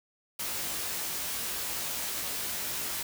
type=noise with comb filter; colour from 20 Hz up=white; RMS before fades=-34 dBFS; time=0.39-3.03 s; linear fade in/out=5 ms; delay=18 ms; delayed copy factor=+0.8; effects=none